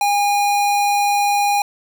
square tone, 815 Hz, G#5, 33 cents flat, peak -15 dBFS, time 0.01-1.62 s, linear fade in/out 2 ms, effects none

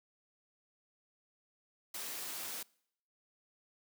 white noise, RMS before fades -42 dBFS, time 1.94-2.63 s, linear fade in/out 5 ms, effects noise-tail reverb RT60 0.7 s tail -25 dB re dry + high-pass 200 Hz 12 dB/octave

